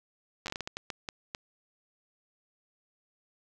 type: slowing click train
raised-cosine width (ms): 0.2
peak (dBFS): -18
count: 12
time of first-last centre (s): 0.46-1.349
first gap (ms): 9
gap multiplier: 1.4
effects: none